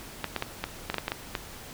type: clicks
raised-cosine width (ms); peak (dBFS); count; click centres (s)
0.3; -12; 10; 0.243 / 0.363 / 0.424 / 0.64 / 0.9 / 0.943 / 0.983 / 1.081 / 1.119 / 1.352
effects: pink hiss -44 dBFS RMS until 1.73 s